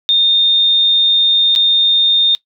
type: tone with dropouts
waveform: sine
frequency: 3648 Hz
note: A#7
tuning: 38 cents flat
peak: -8 dBFS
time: 0.09-2.35 s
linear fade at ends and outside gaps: 0 ms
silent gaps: 1.552-1.56 s
effects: noise-tail reverb RT60 0.1 s tail -18 dB re dry

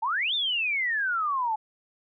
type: exponential two-way sweep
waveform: sine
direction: up then down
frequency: 845 to 3679 to 845 Hz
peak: -24 dBFS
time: 0.02-1.56 s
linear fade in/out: 10 ms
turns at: 0.34 s
effects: none

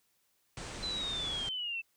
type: low-pass noise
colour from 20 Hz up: pink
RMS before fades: -43 dBFS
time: 0.57-1.49 s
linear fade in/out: 2 ms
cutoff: 9200 Hz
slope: 96 dB/octave
type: linear sweep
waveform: sine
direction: down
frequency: 4075 to 2637 Hz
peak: -34 dBFS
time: 0.82-1.82 s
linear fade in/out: 20 ms
effects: white hiss -74 dBFS RMS until 1.96 s

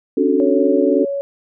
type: chord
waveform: sine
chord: D major seventh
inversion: third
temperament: equal with one note detuned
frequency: 271.2 / 293.7 / 370 / 440 Hz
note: C#4 / D4 / F#4 / A4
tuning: -38 / 0 / 0 / 0 cents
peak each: -18 dBFS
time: 0.17-1.05 s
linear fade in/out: 5 ms
type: tone with pitch glide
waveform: sine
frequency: 554.4 to 559.2 Hz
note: C#5 to C#5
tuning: 0 to +15 cents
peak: -19 dBFS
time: 0.4-1.21 s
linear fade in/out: 0 ms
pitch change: +15 cents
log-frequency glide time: 0.61-0.94 s
effects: none

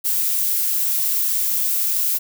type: noise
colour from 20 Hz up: violet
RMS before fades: -20 dBFS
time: 0.04-2.19 s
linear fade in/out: 20 ms
effects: none

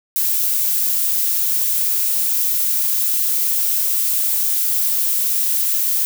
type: noise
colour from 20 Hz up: violet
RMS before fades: -18 dBFS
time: 0.16-6.05 s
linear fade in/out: 0 ms
effects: none

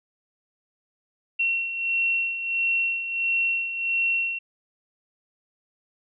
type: beating tone pair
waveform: sine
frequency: 2723 / 2724.5 Hz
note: F7 / F7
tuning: -44 / -44 cents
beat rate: 1.5 Hz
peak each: -30 / -23 dBFS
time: 1.39-4.39 s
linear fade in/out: 10 ms
effects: none

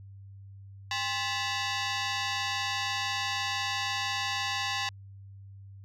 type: ring-modulated tone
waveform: 10% pulse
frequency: 926 Hz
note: A#5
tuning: 12 cents flat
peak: -17 dBFS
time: 0.91-4.89 s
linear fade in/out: 2 ms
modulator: 125 Hz
effects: added 98 Hz sine -45 dBFS peak until 5.84 s + low-pass 6000 Hz 12 dB/octave

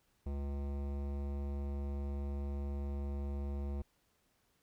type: tone with hard clipping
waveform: sine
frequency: 70.4 Hz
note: C#2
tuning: 27 cents sharp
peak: -38 dBFS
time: 0.26-3.82 s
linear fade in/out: 5 ms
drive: 17 dB
effects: pink hiss -75 dBFS RMS until 4.62 s

